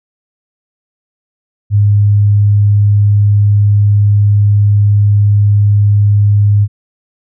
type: tone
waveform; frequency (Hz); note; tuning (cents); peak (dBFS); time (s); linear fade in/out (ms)
sine; 102.8; G#2; -17; -5; 1.7-6.68; 50
effects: none